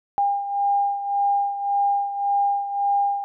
sine beating tone pair, 804 / 805.8 Hz, G5 / G5, +44 / +48 cents, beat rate 1.8 Hz, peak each -20 / -26 dBFS, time 0.18-3.24 s, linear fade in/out 0 ms, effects none

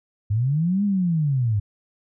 sine linear two-way sweep, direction up then down, 98 to 207.6 to 98 Hz, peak -18 dBFS, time 0.3-1.6 s, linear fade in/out 10 ms, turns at 0.84 s, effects none

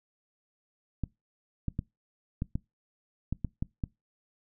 clicks, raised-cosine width 5 ms, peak -18 dBFS, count 9, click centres 1.037 / 1.683 / 1.791 / 2.421 / 2.555 / 3.326 / 3.447 / 3.625 / 3.838 s, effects noise-tail reverb RT60 0.2 s tail -23 dB re dry

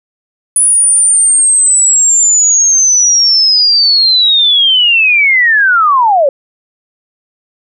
sine linear sweep, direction down, 9920 to 527 Hz, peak -5 dBFS, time 0.56-6.29 s, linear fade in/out 2 ms, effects none

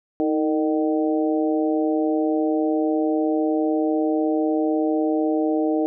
harmonic tone with a mistuned harmonic, 153 Hz, D#3, 29 cents flat, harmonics 2 / 3 / 4 / 5, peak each -20 / -25 / -27 / -30 dBFS, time 0.2-5.86 s, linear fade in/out 0 ms, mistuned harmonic 2, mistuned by +51 cents, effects none

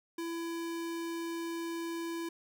square tone, 334.5 Hz, E4, 25 cents sharp, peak -36 dBFS, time 0.18-2.29 s, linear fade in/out 5 ms, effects none

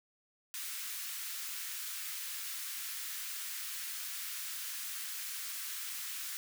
white high-pass noise, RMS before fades -41 dBFS, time 0.54-6.37 s, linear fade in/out 0 ms, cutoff 1300 Hz, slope 24 dB/octave, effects none

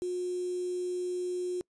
sine tone with quantisation, 360 Hz, F#4, 47 cents flat, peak -30 dBFS, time 0.02-1.61 s, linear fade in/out 0 ms, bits 8, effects noise-tail reverb RT60 0.1 s tail -25 dB re dry + resampled to 22050 Hz

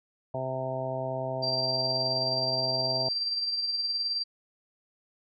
harmonic tone, 130.81 Hz, C3, in tune, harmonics 1 / 2 / 3 / 4 / 5 / 6 / 7, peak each -36 / -42 / -41 / -39 / -32 / -42 / -40 dBFS, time 0.34-3.09 s, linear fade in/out 5 ms
sine tone with tremolo, 4708 Hz, D8, 3 cents sharp, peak -25 dBFS, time 1.42-4.24 s, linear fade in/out 20 ms, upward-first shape triangle, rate 19 Hz, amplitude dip 50%
effects none

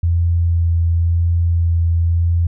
sine tone with vibrato, 84.6 Hz, E2, 45 cents sharp, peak -12 dBFS, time 0.03-2.47 s, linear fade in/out 5 ms, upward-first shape sine, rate 0.95 Hz, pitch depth 12 cents each way, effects none

